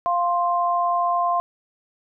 sine tone pair together, 698.5 / 1049.2 Hz, F5 / C6, 0 / +4 cents, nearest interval perfect fifth, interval 704 cents, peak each -21 dBFS, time 0.06-1.4 s, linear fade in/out 0 ms, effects none

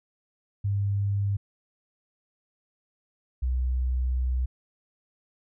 sine tone pair in turn, 100.3 / 63.04 Hz, G2 / B1, +40 / +36 cents, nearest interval minor sixth, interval 804 cents, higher first, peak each -23 dBFS, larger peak neither, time 0.64-1.37 / 3.42-4.46 s, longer second, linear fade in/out 10 ms, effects none

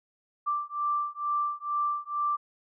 sine beating tone pair, 1174.7 / 1176.9 Hz, D6 / D6, 0 / +3 cents, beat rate 2.2 Hz, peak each -30 dBFS, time 0.46-2.37 s, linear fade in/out 20 ms, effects none

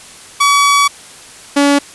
sawtooth tone pair in turn, 1137 / 284.2 Hz, C#6 / C#4, +44 / +43 cents, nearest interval 2 octaves, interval 2401 cents, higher first, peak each -4 dBFS, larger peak neither, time 0.4-0.88 / 1.56-1.79 s, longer first, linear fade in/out 10 ms, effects white hiss -36 dBFS RMS until 1.94 s + resampled to 24000 Hz

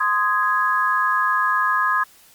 sine chord, Ab major, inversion first, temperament just, 1038.3 / 1245.9 / 1661.2 Hz, C6 / Eb6 / Ab6, -14 / +2 / 0 cents, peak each -21 dBFS, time 0-2.04 s, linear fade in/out 10 ms, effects white hiss -51 dBFS RMS until 2.34 s + Opus 48 kbps

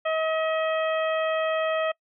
harmonic tone, 637 Hz, D#5, 41 cents sharp, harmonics 1 / 2 / 3 / 4 / 5, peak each -24 / -30 / -34 / -36 / -38 dBFS, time 0.05-1.92 s, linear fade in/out 10 ms, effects noise-tail reverb RT60 0.1 s tail -25 dB re dry

